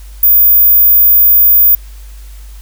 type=tone; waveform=sine; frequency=14880 Hz; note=A#9; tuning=4 cents flat; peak=-3 dBFS; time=0.23-1.75 s; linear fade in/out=2 ms; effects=added 50 Hz sine -28 dBFS peak until 2.61 s + white hiss -43 dBFS RMS until 2.61 s